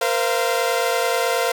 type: tone cluster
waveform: sawtooth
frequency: 468.7 / 518 / 687 Hz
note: A#4 / C5 / F5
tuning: +9 / -17 / -29 cents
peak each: -19 dBFS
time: 0.01-1.52 s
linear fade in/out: 5 ms
effects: none